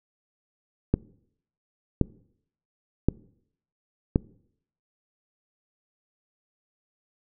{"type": "click train", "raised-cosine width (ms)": 3, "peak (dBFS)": -6, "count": 4, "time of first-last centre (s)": [0.94, 4.159], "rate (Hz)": 0.932, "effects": ["noise-tail reverb RT60 0.7 s tail -23 dB re dry"]}